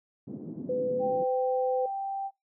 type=band-pass noise; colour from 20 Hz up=white; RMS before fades=-39 dBFS; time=0.27-1.24 s; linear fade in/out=10 ms; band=160 to 310 Hz; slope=24 dB/octave
type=tone with pitch glide; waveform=sine; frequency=503 to 508.8 Hz; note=B4 to C5; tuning=+32 to -48 cents; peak=-26 dBFS; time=0.69-1.86 s; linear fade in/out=5 ms; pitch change=+20 cents; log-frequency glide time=0.93-1.3 s
type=tone; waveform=sine; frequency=784 Hz; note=G5; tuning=in tune; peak=-30 dBFS; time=0.99-2.31 s; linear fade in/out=50 ms
effects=noise-tail reverb RT60 0.2 s tail -19 dB re dry